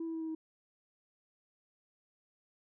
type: tone with pitch steps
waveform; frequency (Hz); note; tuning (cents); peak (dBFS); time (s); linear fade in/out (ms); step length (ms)
sine; 329.6 / 326.8 / 323.9 / 321.1 / 318.4; E4 / E4 / E4 / E4 / D#4; 0 / -15 / -30 / -45 / +40; -34; 0-0.35; 5; 70
effects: tanh soft clip ceiling -33 dBFS